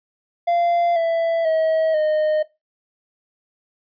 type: tone with pitch steps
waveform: triangle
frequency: 690 / 664.2 / 639.3 / 615.4 Hz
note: F5 / E5 / D#5 / D#5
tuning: -21 / +13 / +47 / -19 cents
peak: -14 dBFS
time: 0.47-2.43 s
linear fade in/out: 10 ms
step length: 490 ms
effects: noise-tail reverb RT60 0.2 s tail -17 dB re dry + resampled to 11025 Hz